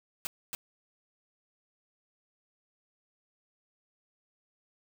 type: noise with echo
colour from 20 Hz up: white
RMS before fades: -35 dBFS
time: 0.25-0.27 s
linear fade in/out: 0 ms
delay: 280 ms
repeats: 1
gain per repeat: -2 dB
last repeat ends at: 0.55 s
effects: none